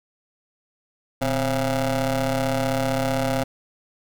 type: ring-modulated tone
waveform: 20% pulse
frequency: 138.59 Hz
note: C#3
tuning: in tune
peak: -13 dBFS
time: 1.21-3.44 s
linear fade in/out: 10 ms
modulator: 398 Hz
effects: none